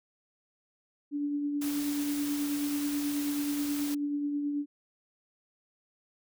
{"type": "tone with tremolo", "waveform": "sine", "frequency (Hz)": 289.6, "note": "D4", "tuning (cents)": -24, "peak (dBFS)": -27, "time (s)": [1.11, 4.66], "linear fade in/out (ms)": 50, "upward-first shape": "triangle", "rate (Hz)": 9.3, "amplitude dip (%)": 35}
{"type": "noise", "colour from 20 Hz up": "white", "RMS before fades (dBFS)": -40, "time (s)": [1.61, 3.95], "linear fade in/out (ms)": 10}
{"effects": []}